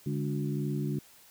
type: harmonic tone with a mistuned harmonic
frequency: 72.5 Hz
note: D2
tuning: 22 cents flat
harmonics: 2 / 3 / 4 / 5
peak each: -31 / -35 / -37 / -39 dBFS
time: 0.06-0.99 s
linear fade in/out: 5 ms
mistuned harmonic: 3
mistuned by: -81 cents
effects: white hiss -57 dBFS RMS until 1.3 s